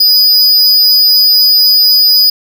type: tone with amplitude modulation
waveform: square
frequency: 4952 Hz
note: D#8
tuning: 9 cents flat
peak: -3 dBFS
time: 0-2.3 s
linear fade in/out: 5 ms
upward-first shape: sine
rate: 206 Hz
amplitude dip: 40%
effects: none